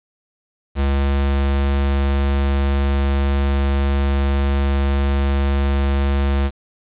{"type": "tone", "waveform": "square", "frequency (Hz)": 69.3, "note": "C#2", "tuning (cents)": 0, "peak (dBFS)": -16, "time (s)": [0.75, 6.51], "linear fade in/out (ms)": 50, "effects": ["resampled to 8000 Hz", "7-bit"]}